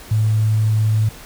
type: tone with quantisation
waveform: sine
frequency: 108.6 Hz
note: A2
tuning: 22 cents flat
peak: -13 dBFS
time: 0.11-1.09 s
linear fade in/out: 5 ms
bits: 7
effects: pink hiss -39 dBFS RMS until 1.25 s